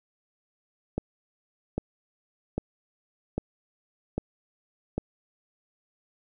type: click train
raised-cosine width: 2 ms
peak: -14 dBFS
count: 6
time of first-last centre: 0.98-4.98 s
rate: 1.25 Hz
effects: none